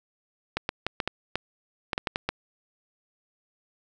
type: clicks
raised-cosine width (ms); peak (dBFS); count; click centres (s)
0.3; -10; 11; 0.57 / 0.691 / 0.866 / 1.002 / 1.076 / 1.356 / 1.932 / 1.979 / 2.072 / 2.159 / 2.29
effects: none